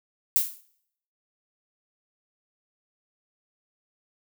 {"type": "noise with exponential decay", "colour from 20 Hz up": "violet", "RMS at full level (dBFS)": -18, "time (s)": [0.36, 0.61], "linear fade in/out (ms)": 0, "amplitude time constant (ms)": 53, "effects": ["noise-tail reverb RT60 0.7 s tail -20 dB re dry"]}